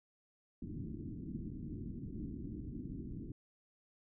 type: low-pass noise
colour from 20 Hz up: white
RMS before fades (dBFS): -44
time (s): 0.62-3.32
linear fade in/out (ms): 2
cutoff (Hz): 320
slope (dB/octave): 48
effects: none